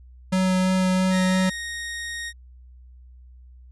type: tone with vibrato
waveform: square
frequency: 186.1 Hz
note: F#3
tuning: 10 cents sharp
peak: -19 dBFS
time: 0.32-1.5 s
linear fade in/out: 10 ms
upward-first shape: sine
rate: 3 Hz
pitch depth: 9 cents each way
type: tone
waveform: sawtooth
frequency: 1864.7 Hz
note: A#6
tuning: in tune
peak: -26 dBFS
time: 1.1-2.33 s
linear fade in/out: 50 ms
effects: added 62 Hz sine -44 dBFS peak until 3.71 s + resampled to 24000 Hz